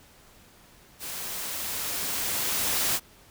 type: noise with level ramp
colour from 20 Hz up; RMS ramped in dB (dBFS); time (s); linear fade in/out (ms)
white; -36 to -25; 0.99-3; 50
effects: pink hiss -55 dBFS RMS until 3.3 s